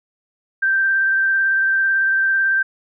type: tone with vibrato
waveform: sine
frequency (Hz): 1568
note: G6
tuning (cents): 0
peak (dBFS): -14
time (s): 0.62-2.63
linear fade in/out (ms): 10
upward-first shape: sine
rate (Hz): 18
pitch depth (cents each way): 15
effects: none